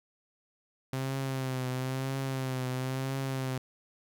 sawtooth tone with vibrato, 131.4 Hz, C3, 8 cents sharp, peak -27 dBFS, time 0.93-3.58 s, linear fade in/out 2 ms, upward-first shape triangle, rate 1 Hz, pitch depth 54 cents each way, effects 11-bit

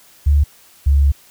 sine tone pair in turn, 72.3 / 70.24 Hz, D2 / C#2, -27 / +23 cents, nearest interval minor second, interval 50 cents, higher first, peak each -9 dBFS, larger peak neither, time 0.26-0.44 / 0.86-1.12 s, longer second, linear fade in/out 10 ms, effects white hiss -48 dBFS RMS until 1.3 s

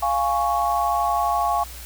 sine chord, Db major, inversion first, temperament equal, 698.5 / 830.6 / 1108.7 Hz, F5 / Ab5 / Db6, 0 / 0 / 0 cents, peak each -23 dBFS, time 0.02-1.64 s, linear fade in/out 10 ms, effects added 60 Hz sine -38 dBFS peak until 1.85 s + white hiss -40 dBFS RMS until 1.85 s

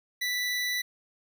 25% pulse tone, 1975.5 Hz, B6, in tune, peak -24 dBFS, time 0.21-0.82 s, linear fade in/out 10 ms, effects none

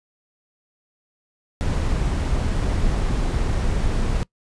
brown noise, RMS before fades -21 dBFS, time 1.61-4.23 s, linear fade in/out 0 ms, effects noise-tail reverb RT60 0.1 s tail -22 dB re dry + resampled to 22050 Hz

